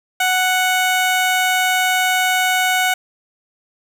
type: tone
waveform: 15% pulse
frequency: 740 Hz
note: F#5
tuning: in tune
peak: -8 dBFS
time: 0.2-2.94 s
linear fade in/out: 5 ms
effects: none